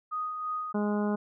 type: tone with tremolo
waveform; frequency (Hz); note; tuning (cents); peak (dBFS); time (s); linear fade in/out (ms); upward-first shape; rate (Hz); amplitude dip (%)
sine; 1244.5; D#6; 0; -29; 0.11-0.73; 20; sine; 3; 40
type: harmonic tone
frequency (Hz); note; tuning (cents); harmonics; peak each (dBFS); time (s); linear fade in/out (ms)
207.7; G#3; 0; 1 / 2 / 3 / 4 / 5 / 6 / 7; -27 / -33 / -37 / -39 / -41 / -43 / -44; 0.74-1.16; 10
effects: none